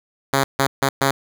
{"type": "tone bursts at uneven times", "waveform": "5% pulse", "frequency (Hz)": 136.8, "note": "C#3", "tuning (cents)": -23, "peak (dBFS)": -4, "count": 4, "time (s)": [[0.33, 0.44], [0.59, 0.67], [0.82, 0.89], [1.01, 1.11]], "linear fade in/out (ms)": 5, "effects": []}